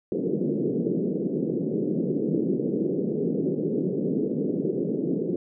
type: band-pass noise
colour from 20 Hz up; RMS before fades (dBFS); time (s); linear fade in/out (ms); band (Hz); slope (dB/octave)
white; -26; 0.12-5.36; 2; 150 to 450; 48
effects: none